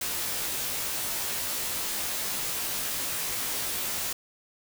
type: noise with comb filter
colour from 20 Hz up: white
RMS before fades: -31 dBFS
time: 0.01-4.13 s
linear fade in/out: 5 ms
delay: 17 ms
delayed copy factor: -0.95
effects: none